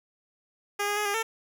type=tone with pitch steps; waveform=10% pulse; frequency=408.2 / 411.3 / 418.8 / 405.4 / 449.3 Hz; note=G#4 / G#4 / G#4 / G#4 / A4; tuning=-30 / -17 / +15 / -42 / +36 cents; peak=-18 dBFS; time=0.79-1.23 s; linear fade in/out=10 ms; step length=88 ms; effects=10-bit